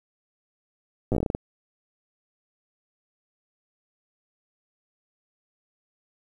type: slowing click train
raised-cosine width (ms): 2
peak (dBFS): -12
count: 11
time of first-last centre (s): 1.12-1.349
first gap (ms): 8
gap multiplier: 1.22
effects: 9-bit